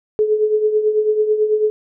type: tone with tremolo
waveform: sine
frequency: 427.8 Hz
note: A4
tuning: 49 cents flat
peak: -10 dBFS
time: 0.19-1.7 s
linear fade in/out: 0 ms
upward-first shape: triangle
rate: 9.1 Hz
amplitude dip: 70%
effects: none